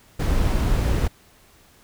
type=noise; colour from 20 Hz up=brown; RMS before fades=-20 dBFS; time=0.19-1.08 s; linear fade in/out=10 ms; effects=pink hiss -54 dBFS RMS until 1.83 s